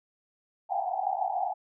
white band-pass noise, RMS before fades -30 dBFS, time 0.69-1.54 s, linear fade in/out 20 ms, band 710 to 820 Hz, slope 96 dB/octave, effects none

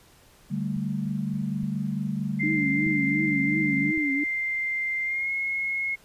sine chord, D suspended fourth, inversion none, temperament just, 146.83 / 195.78 / 220.2 Hz, D3 / G3 / A3, 0 / -2 / +2 cents, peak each -31 / -29 / -31 dBFS, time 0.5-3.92 s, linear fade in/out 20 ms
clicks, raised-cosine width 5 ms, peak -30 dBFS, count 4, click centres 0.766 / 1.631 / 2.865 / 3.977 s
sine tone with pitch glide, 2093 to 2166 Hz, C7 to C#7, 0 to -41 cents, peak -25 dBFS, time 2.39-5.96 s, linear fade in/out 20 ms, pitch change +59 cents, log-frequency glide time 5.03-5.31 s
sine tone with vibrato, 293.7 Hz, D4, in tune, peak -25 dBFS, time 2.43-4.24 s, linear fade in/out 5 ms, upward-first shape triangle, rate 2.8 Hz, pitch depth 150 cents each way
effects pink hiss -56 dBFS RMS until 6.04 s + resampled to 32000 Hz

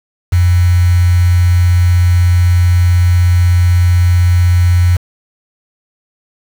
sine tone with quantisation, 88.4 Hz, F2, 22 cents sharp, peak -6 dBFS, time 0.32-4.97 s, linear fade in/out 10 ms, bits 4, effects none

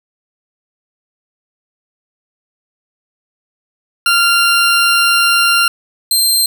20% pulse tone pair in turn, 1388 / 4159 Hz, F6 / C8, -11 / -11 cents, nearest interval octave + perfect fifth, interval 1900 cents, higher second, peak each -4 dBFS, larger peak neither, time 4.06-5.68 / 6.11-6.46 s, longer first, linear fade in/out 2 ms, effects none

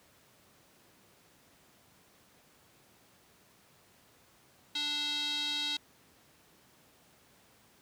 square tone with band-pass filter, 293.7 Hz, D4, in tune, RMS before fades -34 dBFS, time 4.75-5.77 s, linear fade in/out 5 ms, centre 3800 Hz, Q 5.4, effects pink hiss -63 dBFS RMS until 7.81 s + high-pass 100 Hz 12 dB/octave

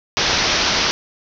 white low-pass noise, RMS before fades -18 dBFS, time 0.17-0.91 s, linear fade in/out 0 ms, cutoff 6000 Hz, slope 96 dB/octave, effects none

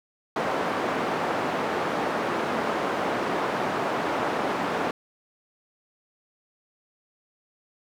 white band-pass noise, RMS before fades -27 dBFS, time 0.36-4.91 s, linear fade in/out 2 ms, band 210 to 1000 Hz, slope 12 dB/octave, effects none

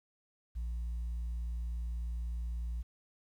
sine tone, 58.27 Hz, A#1, in tune, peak -32 dBFS, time 0.55-2.83 s, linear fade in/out 20 ms, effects tanh soft clip ceiling -33 dBFS + 11-bit

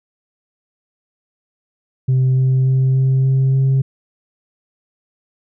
sine tone with pitch steps, 129.8 / 130.63 / 131.46 / 132.3 / 133.14 / 133.99 Hz, C3 / C3 / C3 / C3 / C3 / C3, -13 / -2 / +9 / +20 / +31 / +42 cents, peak -9 dBFS, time 2.08-3.82 s, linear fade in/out 10 ms, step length 290 ms, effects tanh soft clip ceiling -10 dBFS

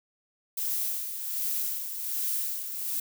violet noise with tremolo, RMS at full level -29 dBFS, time 0.57-3 s, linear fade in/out 5 ms, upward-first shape sine, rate 1.3 Hz, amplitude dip 55%, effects none

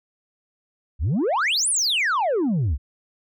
sine exponential two-way sweep, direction up then down, 59.7 to 10370 to 59.7 Hz, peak -16 dBFS, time 0.99-2.78 s, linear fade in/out 50 ms, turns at 1.69 s, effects tanh soft clip ceiling -18 dBFS

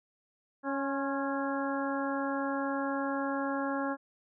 harmonic tone with a mistuned harmonic, 276.2 Hz, C#4, 6 cents flat, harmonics 1 / 2 / 3 / 4 / 5 / 6, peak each -33 / -36 / -38 / -39 / -40 / -41 dBFS, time 0.63-3.97 s, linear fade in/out 50 ms, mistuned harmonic 4, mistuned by -36 cents, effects none

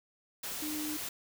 sine tone in noise, 303.8 Hz, D#4, 41 cents flat, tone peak -36 dBFS, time 0.62-0.97 s, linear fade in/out 5 ms, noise white, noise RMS -39 dBFS, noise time 0.43-1.09 s, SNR 0 dB, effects none

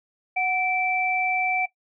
sine tone pair together, 740 / 2330 Hz, F#5 / D7, 0 / -14 cents, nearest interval octave + minor sixth, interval 1986 cents, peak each -24 dBFS, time 0.36-1.66 s, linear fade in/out 10 ms, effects noise-tail reverb RT60 0.1 s tail -18 dB re dry

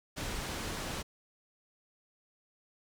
pink low-pass noise, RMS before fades -38 dBFS, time 0.16-1.03 s, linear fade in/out 20 ms, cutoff 8900 Hz, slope 12 dB/octave, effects none

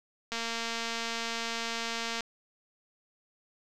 click train, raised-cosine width 0.2 ms, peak -17 dBFS, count 435, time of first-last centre 0.32-2.207 s, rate 230 Hz, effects none

